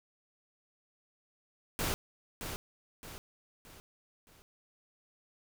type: noise with echo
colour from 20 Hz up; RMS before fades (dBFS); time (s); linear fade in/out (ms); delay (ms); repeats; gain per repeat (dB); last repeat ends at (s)
pink; -33; 1.79-1.94; 0; 620; 4; -7; 4.42
effects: none